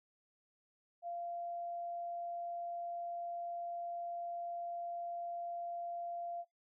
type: tone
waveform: sine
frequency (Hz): 691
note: F5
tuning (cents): -19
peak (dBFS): -39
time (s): 1.02-6.45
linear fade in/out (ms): 50
effects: noise-tail reverb RT60 0.2 s tail -23 dB re dry